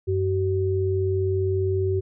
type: tone pair together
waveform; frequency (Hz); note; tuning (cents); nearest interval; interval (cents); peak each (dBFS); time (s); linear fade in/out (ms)
sine; 95 / 380; F#2 / F#4; +46 / +46; 2 octaves; 2400; -23; 0.07-2.01; 20
effects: none